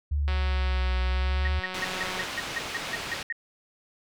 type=exponential two-way sweep; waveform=sine; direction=down then up; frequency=73.5 to 61.74 to 73.5 Hz; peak=-23 dBFS; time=0.11-1.6 s; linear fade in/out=10 ms; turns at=1 s
type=click train; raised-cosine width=0.3 ms; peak=-19 dBFS; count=363; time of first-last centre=0.28-2.237 s; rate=185 Hz
type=tone bursts; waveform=sine; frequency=1864.7 Hz; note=A#6; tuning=in tune; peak=-27 dBFS; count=11; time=1.45-3.325 s; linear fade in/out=2 ms; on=25 ms; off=160 ms
type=low-pass noise; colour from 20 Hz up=white; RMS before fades=-35 dBFS; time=1.74-3.23 s; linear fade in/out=5 ms; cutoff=3500 Hz; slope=12 dB/octave
effects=none